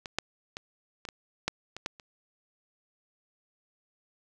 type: clicks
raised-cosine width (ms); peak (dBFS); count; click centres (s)
0.2; -20 / -10 / -20 / -22 / -21 / -10 / -22 / -14 / -30; 9; 0.058 / 0.186 / 0.569 / 1.052 / 1.088 / 1.48 / 1.766 / 1.861 / 1.998
effects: none